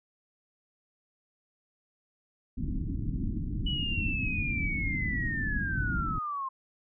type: low-pass noise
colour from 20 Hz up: pink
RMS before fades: -32 dBFS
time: 2.57-6.19 s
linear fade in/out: 10 ms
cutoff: 300 Hz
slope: 48 dB/octave
type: linear sweep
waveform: sine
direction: down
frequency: 2960 to 1046.5 Hz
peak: -31 dBFS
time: 3.66-6.49 s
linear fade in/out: 10 ms
effects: none